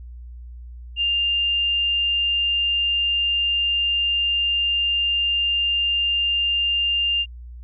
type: tone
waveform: sine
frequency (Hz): 2800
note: F7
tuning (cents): +4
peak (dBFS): -18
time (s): 0.96-7.26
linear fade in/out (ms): 50
effects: added 60 Hz sine -35 dBFS peak until 7.63 s